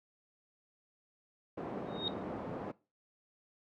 pink band-pass noise, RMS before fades -41 dBFS, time 1.57-2.72 s, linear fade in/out 10 ms, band 200 to 750 Hz, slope 12 dB/octave
sine tone with exponential growth, 3729 Hz, A#7, in tune, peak -29 dBFS, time 1.86-2.08 s, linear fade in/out 1 ms, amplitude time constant 47 ms
effects noise-tail reverb RT60 0.3 s tail -20 dB re dry

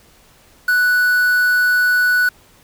triangle tone with quantisation, 1480 Hz, F#6, in tune, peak -10 dBFS, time 0.68-2.29 s, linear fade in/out 5 ms, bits 5, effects pink hiss -50 dBFS RMS until 2.63 s

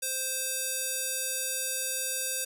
square tone with band-pass filter, 523.3 Hz, C5, in tune, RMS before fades -32 dBFS, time 0.02-2.45 s, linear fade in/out 10 ms, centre 9800 Hz, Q 1.4, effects none

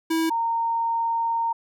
square / sine tone pair in turn, 325 / 920.9 Hz, E4 / A#5, -24 / -21 cents, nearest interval octave + tritone, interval 1803 cents, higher second, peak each -21 dBFS, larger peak neither, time 0.1-0.3 / 0.3-1.53 s, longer second, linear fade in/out 10 ms, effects none

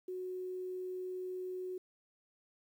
sine tone with quantisation, 368.1 Hz, F#4, 9 cents flat, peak -38 dBFS, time 0.08-1.78 s, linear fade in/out 5 ms, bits 11, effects none

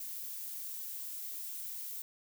violet noise, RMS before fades -42 dBFS, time 0-2.02 s, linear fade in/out 2 ms, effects none

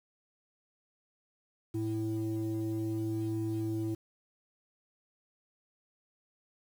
sine tone pair together, 110 / 329.4 Hz, A2 / E4, 0 / -1 cents, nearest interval octave + perfect fifth, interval 1899 cents, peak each -33 / -31 dBFS, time 1.74-3.95 s, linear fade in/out 10 ms, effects tanh soft clip ceiling -27 dBFS + 9-bit

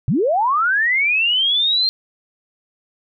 sine linear sweep, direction up, 103.83 to 4213 Hz, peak -14 dBFS, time 0.08-1.89 s, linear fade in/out 0 ms, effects none

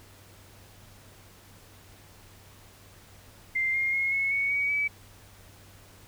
sine tone with pitch steps, 2093 / 2125 / 2157 / 2189 / 2223 / 2256 / 2290 Hz, C7 / C7 / C#7 / C#7 / C#7 / C#7 / D7, 0 / +26 / -48 / -22 / +4 / +30 / -44 cents, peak -24 dBFS, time 3.55-4.88 s, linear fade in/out 10 ms, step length 190 ms, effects added 97 Hz sine -55 dBFS peak until 6.07 s + pink hiss -54 dBFS RMS until 6.07 s

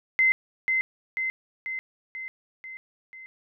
sine tone with echo, 2065 Hz, C7, 23 cents flat, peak -17 dBFS, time 0.19-0.32 s, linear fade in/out 0 ms, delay 490 ms, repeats 6, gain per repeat -4 dB, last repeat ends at 3.26 s, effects none

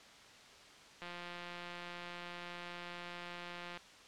click train, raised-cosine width 0.3 ms, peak -30 dBFS, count 483, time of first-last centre 1.02-3.774 s, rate 175 Hz, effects white hiss -57 dBFS RMS until 4.07 s + low-pass 5000 Hz 12 dB/octave

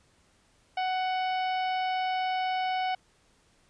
harmonic tone, 744 Hz, F#5, 9 cents sharp, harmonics 1 / 2 / 3 / 4 / 5 / 6 / 7, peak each -27 / -40 / -38 / -40 / -49 / -50 / -49 dBFS, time 0.77-2.95 s, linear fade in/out 5 ms, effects pink hiss -65 dBFS RMS until 3.69 s + resampled to 22050 Hz

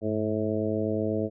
harmonic tone with a mistuned harmonic, 108.1 Hz, A2, 30 cents flat, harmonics 1 / 2 / 3 / 4 / 5 / 6, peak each -33 / -31 / -31 / -31 / -33 / -34 dBFS, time 0.01-1.3 s, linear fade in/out 50 ms, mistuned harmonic 1, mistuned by -95 cents, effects none

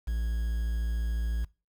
triangle tone with quantisation, 57 Hz, A#1, 38 cents flat, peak -25 dBFS, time 0.07-1.45 s, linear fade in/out 10 ms, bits 8, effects noise-tail reverb RT60 0.3 s tail -22 dB re dry

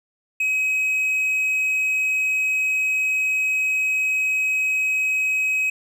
triangle tone, 2541 Hz, D#7, 36 cents sharp, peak -17 dBFS, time 0.4-5.7 s, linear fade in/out 5 ms, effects none

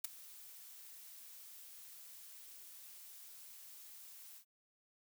blue noise with ADSR envelope, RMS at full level -35 dBFS, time 0.04-4.45 s, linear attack 6 ms, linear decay 12 ms, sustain -20 dB, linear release 87 ms, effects none

